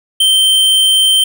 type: tone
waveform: square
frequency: 3118 Hz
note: G7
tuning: 10 cents flat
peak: -8 dBFS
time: 0.2-1.24 s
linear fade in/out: 5 ms
effects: none